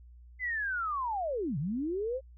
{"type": "linear two-way sweep", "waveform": "sine", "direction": "down then up", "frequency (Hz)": [2054, 127.7, 543], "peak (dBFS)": -30, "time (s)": [0.39, 2.21], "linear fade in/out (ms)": 50, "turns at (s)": 1.58, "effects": ["added 60 Hz sine -50 dBFS peak until 2.37 s"]}